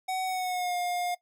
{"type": "tone with pitch glide", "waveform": "square", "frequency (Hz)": [750, 710.8], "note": ["F#5", "F5"], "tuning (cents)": [23, 30], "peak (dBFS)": -29, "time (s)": [0.08, 1.15], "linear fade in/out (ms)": 10, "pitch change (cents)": -93, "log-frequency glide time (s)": [0.26, 0.76], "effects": ["noise-tail reverb RT60 0.1 s tail -18 dB re dry"]}